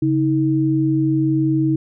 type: tone pair together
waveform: sine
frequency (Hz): 138.59 / 317.5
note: C#3 / D#4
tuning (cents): 0 / +35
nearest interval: octave + major second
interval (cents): 1435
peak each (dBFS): -19 / -16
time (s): 0.02-1.76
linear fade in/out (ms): 5
effects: none